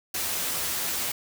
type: noise with comb filter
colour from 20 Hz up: white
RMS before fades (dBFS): -29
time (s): 0.14-1.12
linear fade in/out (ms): 5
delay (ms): 12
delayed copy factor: +0.55
effects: none